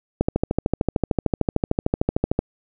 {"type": "click train", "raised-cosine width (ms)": 2, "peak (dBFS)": -5, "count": 30, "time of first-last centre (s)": [0.21, 2.39], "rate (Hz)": 13.3, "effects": []}